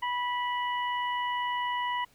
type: harmonic tone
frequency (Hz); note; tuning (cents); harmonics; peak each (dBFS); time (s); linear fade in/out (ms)
981; B5; -12; 1 / 2 / 3; -29 / -35 / -39; 0.02-2.05; 10
effects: pink hiss -63 dBFS RMS until 2.14 s